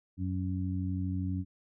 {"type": "harmonic tone", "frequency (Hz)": 92.5, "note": "F#2", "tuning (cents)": 0, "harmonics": [1, 2, 3], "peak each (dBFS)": [-32, -36, -37], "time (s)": [0.17, 1.45], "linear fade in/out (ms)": 50, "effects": []}